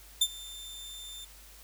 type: tone with ADSR envelope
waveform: sawtooth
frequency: 3572 Hz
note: A7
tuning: 25 cents sharp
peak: -17 dBFS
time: 0.21-1.25 s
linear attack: 7 ms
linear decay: 53 ms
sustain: -22 dB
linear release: 7 ms
effects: added 50 Hz sine -54 dBFS peak until 1.63 s + white hiss -54 dBFS RMS until 1.63 s